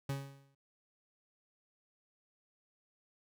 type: tone with exponential decay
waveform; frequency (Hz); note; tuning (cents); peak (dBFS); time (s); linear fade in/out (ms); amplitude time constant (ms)
40% pulse; 138; C#3; -7; -32; 0.09-0.55; 5; 98
effects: none